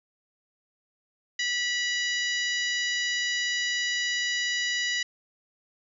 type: harmonic tone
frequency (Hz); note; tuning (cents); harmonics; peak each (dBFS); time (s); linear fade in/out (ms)
977; B5; -19; 2 / 3 / 4 / 5 / 6 / 7; -28 / -32 / -34 / -36 / -38 / -39; 1.39-5.03; 5
effects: none